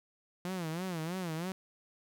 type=tone with vibrato; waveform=sawtooth; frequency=172.4 Hz; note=F3; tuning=22 cents flat; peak=-31 dBFS; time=0.45-1.52 s; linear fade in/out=0 ms; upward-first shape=sine; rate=3.1 Hz; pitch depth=160 cents each way; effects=none